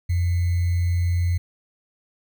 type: tone with sample-and-hold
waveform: sine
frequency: 87.31 Hz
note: F2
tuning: in tune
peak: -18 dBFS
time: 0.09-1.38 s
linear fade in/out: 10 ms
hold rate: 2100 Hz
effects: none